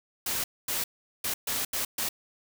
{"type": "noise bursts at uneven times", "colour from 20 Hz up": "white", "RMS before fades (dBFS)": -30, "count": 6, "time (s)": [[0.26, 0.44], [0.68, 0.84], [1.24, 1.34], [1.47, 1.65], [1.73, 1.85], [1.98, 2.09]], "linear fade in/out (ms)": 5, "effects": []}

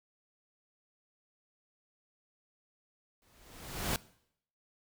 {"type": "noise with exponential growth", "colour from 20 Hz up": "pink", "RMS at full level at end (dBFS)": -30, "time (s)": [3.22, 3.96], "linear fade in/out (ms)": 1, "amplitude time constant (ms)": 160, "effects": ["noise-tail reverb RT60 0.7 s tail -21 dB re dry"]}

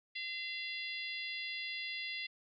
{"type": "harmonic tone", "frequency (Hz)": 685, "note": "F5", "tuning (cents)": -34, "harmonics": [3, 4, 5, 6, 7], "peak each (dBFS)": [-42, -44, -46, -48, -49], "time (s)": [0.15, 2.27], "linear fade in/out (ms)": 10, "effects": []}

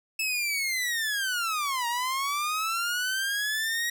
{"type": "linear two-way sweep", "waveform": "sawtooth", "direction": "down then up", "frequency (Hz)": [2624, 932.3, 1903], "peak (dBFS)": -23, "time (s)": [0.19, 3.9], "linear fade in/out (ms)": 5, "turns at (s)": 1.87, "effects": []}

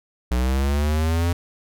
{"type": "linear sweep", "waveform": "square", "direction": "up", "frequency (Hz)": [60, 87.31], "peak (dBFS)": -19, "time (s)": [0.31, 1.33], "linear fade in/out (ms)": 5, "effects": []}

